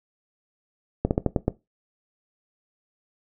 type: slowing click train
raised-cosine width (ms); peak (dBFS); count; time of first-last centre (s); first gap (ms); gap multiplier
2; -7; 6; 1.05-1.48; 59; 1.19
effects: noise-tail reverb RT60 0.2 s tail -17 dB re dry